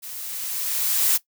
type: noise with level ramp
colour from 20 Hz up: blue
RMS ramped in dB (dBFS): -36 to -18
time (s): 0.02-1.18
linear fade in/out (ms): 20
effects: noise-tail reverb RT60 0.1 s tail -17 dB re dry